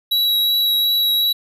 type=tone with vibrato; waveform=square; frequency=3890 Hz; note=B7; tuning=27 cents flat; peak=-15 dBFS; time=0.11-1.33 s; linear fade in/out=10 ms; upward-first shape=triangle; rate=2.7 Hz; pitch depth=14 cents each way; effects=none